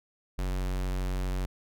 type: tone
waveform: square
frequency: 46.25 Hz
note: F#1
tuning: in tune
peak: -29 dBFS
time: 0.38-1.46 s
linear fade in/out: 10 ms
effects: none